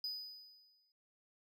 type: tone with exponential decay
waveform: triangle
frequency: 4980 Hz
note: D#8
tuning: 1 cent sharp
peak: -35 dBFS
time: 0.04-0.92 s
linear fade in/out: 2 ms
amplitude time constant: 190 ms
effects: noise-tail reverb RT60 0.1 s tail -23 dB re dry